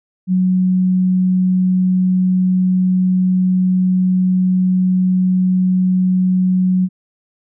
sine tone, 184.4 Hz, F#3, 6 cents flat, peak -11 dBFS, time 0.27-6.89 s, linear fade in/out 50 ms, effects none

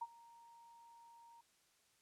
sine tone with ADSR envelope, 932.3 Hz, A#5, in tune, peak -38 dBFS, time 0.01-1.41 s, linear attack 10 ms, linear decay 41 ms, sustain -21 dB, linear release 4 ms, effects white hiss -74 dBFS RMS until 2.01 s + low-pass 10000 Hz 12 dB/octave

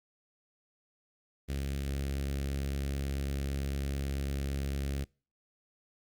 sawtooth tone with notch filter, 69 Hz, C#2, 7 cents flat, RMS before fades -34 dBFS, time 1.48-5.05 s, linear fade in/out 20 ms, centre 960 Hz, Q 0.77, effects noise-tail reverb RT60 0.4 s tail -26 dB re dry + Opus 32 kbps

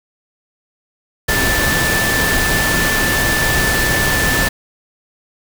sine tone in noise, 1760 Hz, A6, in tune, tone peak -17 dBFS, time 1.28-4.49 s, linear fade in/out 10 ms, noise pink, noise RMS -17 dBFS, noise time 1.28-4.49 s, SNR -3 dB, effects none

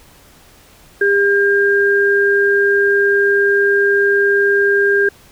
sine tone pair together, 401.2 / 1604.8 Hz, G4 / G6, +40 / +40 cents, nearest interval 2 octaves, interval 2400 cents, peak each -13 dBFS, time 1.01-5.09 s, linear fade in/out 5 ms, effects pink hiss -46 dBFS RMS until 5.31 s

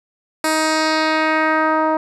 10% pulse tone with low-pass filter sweep, 314.1 Hz, D#4, 16 cents sharp, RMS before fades -17 dBFS, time 0.44-1.97 s, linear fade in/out 2 ms, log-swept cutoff 11000 to 870 Hz, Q 1.5, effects none

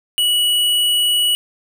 square tone, 2934 Hz, F#7, 15 cents flat, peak -14 dBFS, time 0.18-1.35 s, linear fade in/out 0 ms, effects none

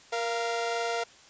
sawtooth tone pair together, 468.4 / 691.4 Hz, A#4 / F5, +8 / -18 cents, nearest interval perfect fifth, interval 674 cents, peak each -27 dBFS, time 0.12-1.04 s, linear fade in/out 10 ms, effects white hiss -54 dBFS RMS until 1.29 s + resampled to 16000 Hz

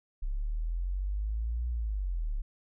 sine linear two-way sweep, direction up then down, 32.7 to 60.4 to 32.7 Hz, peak -29 dBFS, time 0.22-2.42 s, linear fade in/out 10 ms, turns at 1.69 s, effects none

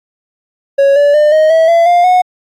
triangle tone with pitch steps, 554.4 / 576.6 / 599.7 / 623.7 / 648.7 / 674.7 / 701.7 / 729.8 Hz, C#5 / D5 / D5 / D#5 / E5 / E5 / F5 / F#5, 0 / -32 / +36 / +4 / -28 / +40 / +8 / -24 cents, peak -3 dBFS, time 0.78-2.22 s, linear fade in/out 10 ms, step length 180 ms, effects AAC 64 kbps

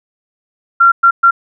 sine tone bursts at uneven times, 1374 Hz, F6, 29 cents flat, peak -4 dBFS, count 3, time 0.8-0.92 / 1.03-1.11 / 1.23-1.31 s, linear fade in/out 10 ms, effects none

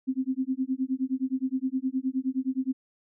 sine tone with tremolo, 261.6 Hz, C4, in tune, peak -22 dBFS, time 0.07-2.73 s, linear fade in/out 20 ms, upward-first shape sine, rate 9.6 Hz, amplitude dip 100%, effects none

